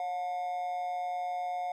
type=tone with amplitude modulation; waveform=triangle; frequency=719 Hz; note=F#5; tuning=50 cents flat; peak=-27 dBFS; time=0-1.72 s; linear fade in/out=2 ms; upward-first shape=sine; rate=168 Hz; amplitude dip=55%; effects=none